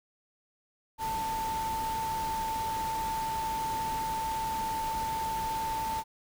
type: tone in noise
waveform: sine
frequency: 890 Hz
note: A5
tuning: 20 cents sharp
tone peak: -30 dBFS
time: 0.98-6.04 s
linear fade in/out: 50 ms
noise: pink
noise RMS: -40 dBFS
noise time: 0.98-6.04 s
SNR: +7 dB
effects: none